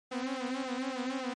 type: tone with flanger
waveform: sawtooth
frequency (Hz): 258.4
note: C4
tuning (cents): -21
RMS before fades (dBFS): -35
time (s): 0.11-1.34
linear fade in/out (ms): 10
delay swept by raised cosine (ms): 1.4 to 7.3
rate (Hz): 3.6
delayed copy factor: +0.95
effects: low-pass 6000 Hz 12 dB/octave + MP3 48 kbps